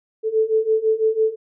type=beating tone pair; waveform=sine; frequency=436.3 / 442.3 Hz; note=A4 / A4; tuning=-15 / +9 cents; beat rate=6 Hz; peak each=-20 / -18 dBFS; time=0.23-1.36 s; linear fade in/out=50 ms; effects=none